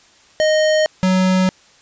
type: tone pair in turn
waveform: square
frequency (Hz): 620 / 186.2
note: D#5 / F#3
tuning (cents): -6 / +11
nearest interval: octave + major sixth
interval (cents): 2083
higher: first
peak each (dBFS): -13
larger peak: neither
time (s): 0.4-0.86 / 1.03-1.49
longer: neither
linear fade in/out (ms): 0
effects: white hiss -50 dBFS RMS until 1.81 s + resampled to 16000 Hz